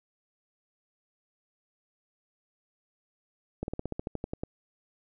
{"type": "slowing click train", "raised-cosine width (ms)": 2, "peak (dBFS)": -19, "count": 12, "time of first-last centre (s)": [3.63, 4.435], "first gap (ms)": 51, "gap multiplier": 1.07, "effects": []}